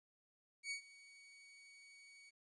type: tone with ADSR envelope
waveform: sawtooth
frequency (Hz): 2244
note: C#7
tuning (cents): +21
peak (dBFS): -36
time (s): 0.63-2.31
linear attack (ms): 80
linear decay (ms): 100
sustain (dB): -20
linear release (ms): 23
effects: resampled to 22050 Hz + 13-bit